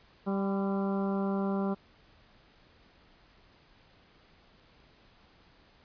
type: harmonic tone with a mistuned harmonic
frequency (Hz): 196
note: G3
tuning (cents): 0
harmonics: 1 / 2 / 3 / 4 / 5 / 6 / 7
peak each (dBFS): -29 / -35 / -39 / -41 / -43 / -45 / -46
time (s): 0.26-1.75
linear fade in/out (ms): 20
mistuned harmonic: 5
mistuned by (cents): +45
effects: pink hiss -61 dBFS RMS until 5.84 s + resampled to 11025 Hz